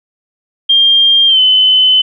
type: tone with pitch glide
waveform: sine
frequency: 3200 to 3034 Hz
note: G7 to F#7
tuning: +35 to +43 cents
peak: -5 dBFS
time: 0.69-2.02 s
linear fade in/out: 10 ms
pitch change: -92 cents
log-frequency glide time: 1.27-1.4 s
effects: none